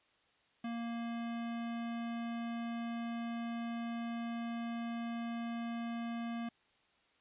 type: tone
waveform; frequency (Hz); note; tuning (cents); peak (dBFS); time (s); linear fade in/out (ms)
square; 233.1; A#3; 0; -38; 0.64-6.49; 5
effects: white hiss -71 dBFS RMS until 7.2 s + resampled to 8000 Hz